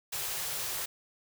white band-stop noise, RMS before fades -35 dBFS, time 0.12-0.86 s, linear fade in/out 10 ms, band 180 to 350 Hz, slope 48 dB/octave, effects none

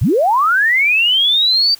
sine linear sweep, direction up, 70.5 to 4680 Hz, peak -10 dBFS, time 0.01-1.75 s, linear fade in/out 10 ms, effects white hiss -43 dBFS RMS until 1.79 s

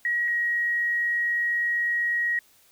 sine tone pair in turn, 1905 / 1895.9 Hz, A#6 / A#6, +37 / +29 cents, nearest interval unison, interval 8 cents, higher first, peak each -22 dBFS, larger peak neither, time 0.05-0.28 / 0.28-2.39 s, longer second, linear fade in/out 2 ms, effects white hiss -59 dBFS RMS until 2.71 s

